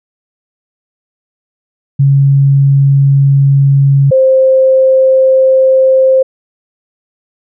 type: tone pair in turn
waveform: sine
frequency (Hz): 138.59 / 525.7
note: C#3 / C5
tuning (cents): 0 / +8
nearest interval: octave + major seventh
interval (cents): 2308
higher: second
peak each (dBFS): -4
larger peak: neither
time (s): 1.99-4.11 / 4.11-6.23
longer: neither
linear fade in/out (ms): 10
effects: none